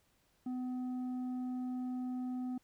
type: tone with tanh clipping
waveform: triangle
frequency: 252.1 Hz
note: B3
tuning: 36 cents sharp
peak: -37 dBFS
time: 0.46-2.58 s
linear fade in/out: 5 ms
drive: 10 dB
effects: pink hiss -73 dBFS RMS until 2.63 s